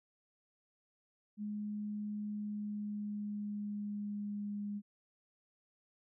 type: tone with pitch glide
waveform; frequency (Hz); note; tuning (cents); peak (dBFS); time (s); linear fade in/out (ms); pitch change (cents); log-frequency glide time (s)
sine; 208.9 to 205.1; G#3 to G#3; +10 to -21; -37; 1.37-4.82; 50; -31; 2.31-4.62
effects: none